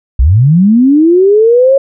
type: linear sweep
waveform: sine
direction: up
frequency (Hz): 53.3 to 554.4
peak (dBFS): -3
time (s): 0.19-1.78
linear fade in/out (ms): 5
effects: none